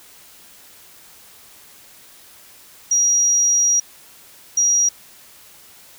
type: tone bursts at uneven times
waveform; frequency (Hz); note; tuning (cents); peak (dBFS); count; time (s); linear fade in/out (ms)
sine; 5740; F8; +47; -13; 2; 2.91-3.8 / 4.57-4.89; 5
effects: white hiss -46 dBFS RMS until 5.98 s